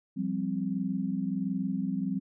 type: chord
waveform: sine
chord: F suspended second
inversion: none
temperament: equal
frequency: 174.61 / 196 / 261.6 Hz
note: F3 / G3 / C4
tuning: 0 / 0 / 0 cents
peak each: -34 / -31 / -33 dBFS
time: 0.16-2.2 s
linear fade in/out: 20 ms
effects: none